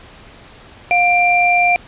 sine tone pair together, 708.8 / 2369 Hz, F5 / D7, +25 / +14 cents, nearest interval octave + major sixth, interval 2089 cents, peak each -13 dBFS, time 0.91-1.76 s, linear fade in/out 0 ms, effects pink hiss -41 dBFS RMS until 1.87 s + resampled to 8000 Hz

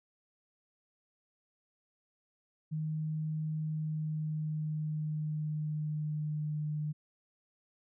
sine tone with pitch glide, 155.56 to 151.22 Hz, D#3 to D#3, 0 to -49 cents, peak -32 dBFS, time 2.71-6.93 s, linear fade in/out 20 ms, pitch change -49 cents, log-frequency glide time 3.58-6.62 s, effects none

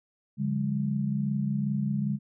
sine tone cluster, 142.2 / 179.2 / 204.5 Hz, C#3 / F3 / G#3, +45 / +45 / -26 cents, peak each -29 / -36 / -28 dBFS, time 0.37-2.19 s, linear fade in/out 50 ms, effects none

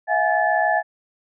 sine tone cluster, 656 / 723 / 833 / 1737 Hz, E5 / F#5 / G#5 / A6, -9 / -40 / +5 / -23 cents, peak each -22 dBFS, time 0.07-0.83 s, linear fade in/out 50 ms, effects none

